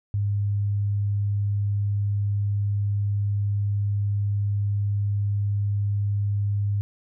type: tone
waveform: sine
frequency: 101.7 Hz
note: G#2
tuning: 36 cents flat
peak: -21 dBFS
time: 0.14-6.81 s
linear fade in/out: 0 ms
effects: none